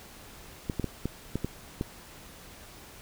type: clicks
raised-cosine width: 3 ms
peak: -16 dBFS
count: 7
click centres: 0.698 / 0.797 / 0.843 / 1.056 / 1.356 / 1.446 / 1.811 s
effects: pink hiss -49 dBFS RMS until 3.01 s